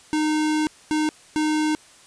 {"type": "tone bursts at uneven times", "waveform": "square", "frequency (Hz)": 307.3, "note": "D#4", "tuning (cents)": -21, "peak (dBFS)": -20, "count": 3, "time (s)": [[0.13, 0.67], [0.91, 1.09], [1.36, 1.75]], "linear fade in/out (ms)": 0, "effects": ["white hiss -50 dBFS RMS until 2.06 s", "resampled to 22050 Hz"]}